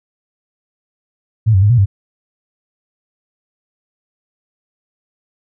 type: tone with pitch steps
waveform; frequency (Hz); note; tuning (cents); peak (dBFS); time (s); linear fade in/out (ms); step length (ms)
sine; 110.5 / 94.6 / 103.1 / 121.9 / 98.7; A2 / F#2 / G#2 / B2 / G2; +8 / +39 / -12 / -22 / +12; -7; 1.46-1.86; 20; 80
effects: none